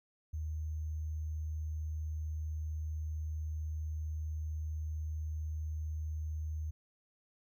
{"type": "tone with sample-and-hold", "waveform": "sine", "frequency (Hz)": 77.78, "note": "D#2", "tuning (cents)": 0, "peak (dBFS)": -35, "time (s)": [0.33, 6.71], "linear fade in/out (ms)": 10, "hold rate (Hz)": 6300, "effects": []}